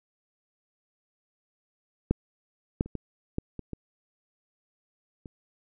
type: clicks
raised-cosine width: 3 ms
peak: -9 / -10 / -28 / -19 / -15 / -23 / -22 / -29 dBFS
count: 8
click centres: 2.11 / 2.809 / 2.86 / 2.953 / 3.384 / 3.593 / 3.733 / 5.258 s
effects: none